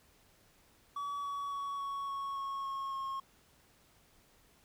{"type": "tone with pitch steps", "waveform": "triangle", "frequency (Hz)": [1139, 1130.5, 1122, 1113.6, 1105.3, 1097, 1088.8, 1080.7], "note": ["C#6", "C#6", "C#6", "C#6", "C#6", "C#6", "C#6", "C#6"], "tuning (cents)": [47, 34, 21, 8, -5, -18, -31, -44], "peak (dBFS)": -34, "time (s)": [0.96, 3.2], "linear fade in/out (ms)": 5, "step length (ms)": 280, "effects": ["pink hiss -66 dBFS RMS until 4.64 s"]}